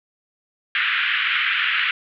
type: band-pass noise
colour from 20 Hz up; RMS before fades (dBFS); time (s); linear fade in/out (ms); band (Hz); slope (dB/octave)
pink; -21; 0.75-1.91; 2; 1400 to 3200; 48
effects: none